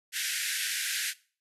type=band-pass noise; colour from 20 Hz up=pink; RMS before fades=-32 dBFS; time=0.12-1.14 s; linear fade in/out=50 ms; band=1500 to 13000 Hz; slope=96 dB/octave; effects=noise-tail reverb RT60 0.4 s tail -20 dB re dry